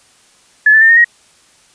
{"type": "tone with pitch steps", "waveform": "sine", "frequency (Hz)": [1717, 1758.1, 1800.3, 1843.4, 1887.6], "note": ["A6", "A6", "A6", "A#6", "A#6"], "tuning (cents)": [-43, -2, 39, -20, 21], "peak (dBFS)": -4, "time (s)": [0.66, 1.045], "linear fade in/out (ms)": 5, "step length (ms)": 77, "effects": ["white hiss -49 dBFS RMS until 1.74 s", "resampled to 22050 Hz"]}